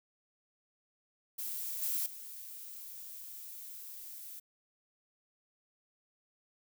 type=noise with level steps; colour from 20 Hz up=violet; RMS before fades=-39 / -34 / -47 dBFS; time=1.38-4.4 s; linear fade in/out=10 ms; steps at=1.82 / 2.06 s; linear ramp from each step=2 ms; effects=none